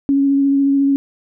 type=tone with vibrato; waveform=sine; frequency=277.2 Hz; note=C#4; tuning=in tune; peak=-11 dBFS; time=0.09-0.96 s; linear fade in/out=0 ms; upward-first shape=sine; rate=14 Hz; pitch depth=14 cents each way; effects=none